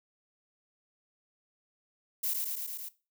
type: noise with echo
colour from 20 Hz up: violet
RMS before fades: -31 dBFS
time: 2.23-2.34 s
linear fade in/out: 10 ms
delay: 110 ms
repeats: 5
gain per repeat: -2 dB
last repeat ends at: 2.89 s
effects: noise-tail reverb RT60 0.3 s tail -18 dB re dry